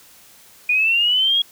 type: linear sweep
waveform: sine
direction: up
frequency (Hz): 2439 to 3322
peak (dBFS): -14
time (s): 0.69-1.42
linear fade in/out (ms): 5
effects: white hiss -48 dBFS RMS until 1.51 s